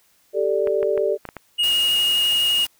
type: chord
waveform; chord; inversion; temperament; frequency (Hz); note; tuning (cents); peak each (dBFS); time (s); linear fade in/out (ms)
sine; G suspended second; none; equal; 392 / 440 / 587.3; G4 / A4 / D5; 0 / 0 / 0; -22; 0.33-1.18; 50
type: clicks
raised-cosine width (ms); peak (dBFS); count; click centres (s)
0.5; -17; 6; 0.673 / 0.829 / 0.977 / 1.253 / 1.289 / 1.367
type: tone with vibrato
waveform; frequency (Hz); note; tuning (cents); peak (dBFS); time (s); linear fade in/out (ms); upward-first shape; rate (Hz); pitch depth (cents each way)
triangle; 2864; F7; +43; -15; 1.58-2.66; 20; sine; 12; 10
type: noise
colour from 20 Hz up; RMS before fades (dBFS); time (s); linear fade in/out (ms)
white; -32; 1.63-2.67; 5
effects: white hiss -60 dBFS RMS until 2.79 s